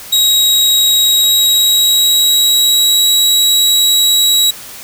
sawtooth tone with pitch glide, 3817 to 3870 Hz, A#7 to B7, +40 to -36 cents, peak -5 dBFS, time 0.12-4.51 s, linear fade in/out 10 ms, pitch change +24 cents, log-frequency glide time 1.04-3.08 s, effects white hiss -31 dBFS RMS until 4.83 s

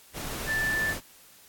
sine tone in noise, 1760 Hz, A6, in tune, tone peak -25 dBFS, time 0.46-0.95 s, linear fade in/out 50 ms, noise pink, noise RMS -35 dBFS, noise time 0.13-1.01 s, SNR +7 dB, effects white hiss -54 dBFS RMS until 1.48 s + AAC 64 kbps

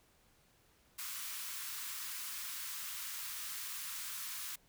white high-pass noise, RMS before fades -43 dBFS, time 0.98-4.56 s, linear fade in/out 10 ms, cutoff 1000 Hz, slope 48 dB/octave, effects pink hiss -69 dBFS RMS until 4.68 s

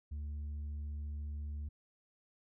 sine tone with tanh clipping, 73.8 Hz, D2, 9 cents sharp, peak -39 dBFS, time 0.11-1.69 s, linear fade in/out 10 ms, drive 3 dB, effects none

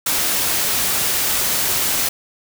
white noise, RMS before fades -19 dBFS, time 0.06-2.09 s, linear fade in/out 5 ms, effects none

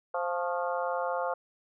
harmonic tone with a mistuned harmonic, 174.8 Hz, F3, 2 cents sharp, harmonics 3 / 4 / 5 / 6 / 7 / 8, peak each -32 / -34 / -36 / -38 / -39 / -40 dBFS, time 0.14-1.34 s, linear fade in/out 5 ms, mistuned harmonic 6, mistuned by +59 cents, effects none

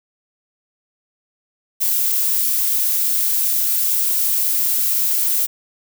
violet noise, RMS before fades -18 dBFS, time 1.8-5.47 s, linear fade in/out 20 ms, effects none

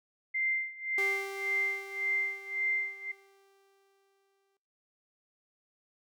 sine tone with tremolo, 2089 Hz, C7, 3 cents flat, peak -26 dBFS, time 0.34-3.12 s, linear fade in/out 10 ms, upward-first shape sine, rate 1.8 Hz, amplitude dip 90%
sawtooth tone with exponential decay, 392.3 Hz, G4, 1 cent sharp, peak -31 dBFS, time 0.98-4.57 s, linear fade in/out 2 ms, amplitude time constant 780 ms
effects noise-tail reverb RT60 0.5 s tail -17 dB re dry

